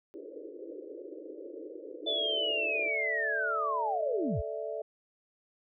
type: band-pass noise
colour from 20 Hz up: pink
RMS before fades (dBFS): -44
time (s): 0.14-2.88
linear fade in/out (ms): 0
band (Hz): 300 to 550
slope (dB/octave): 96
type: chord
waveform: sine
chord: A suspended fourth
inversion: none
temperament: equal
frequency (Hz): 440 / 587.3 / 659.3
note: A4 / D5 / E5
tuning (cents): 0 / 0 / 0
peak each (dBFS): -38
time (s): 2.06-4.82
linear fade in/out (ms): 5
type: linear sweep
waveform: sine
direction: down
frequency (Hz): 3520 to 43.58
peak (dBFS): -29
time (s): 2.06-4.42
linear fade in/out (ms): 20
effects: none